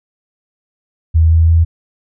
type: tone with pitch steps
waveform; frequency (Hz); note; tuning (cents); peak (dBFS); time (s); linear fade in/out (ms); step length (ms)
sine; 80.9 / 81.8 / 82.6; E2 / E2 / E2; -32 / -13 / +4; -6; 1.14-1.65; 20; 170
effects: none